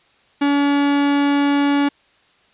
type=tone; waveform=45% pulse; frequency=284.7 Hz; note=C#4; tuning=46 cents sharp; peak=-14 dBFS; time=0.41-1.89 s; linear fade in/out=10 ms; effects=white hiss -56 dBFS RMS until 2.53 s + resampled to 8000 Hz